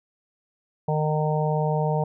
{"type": "harmonic tone", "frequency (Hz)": 153.2, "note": "D#3", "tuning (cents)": -27, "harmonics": [1, 3, 4, 5, 6], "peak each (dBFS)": [-23, -28, -29, -30, -31], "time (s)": [0.88, 2.04], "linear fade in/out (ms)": 5, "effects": []}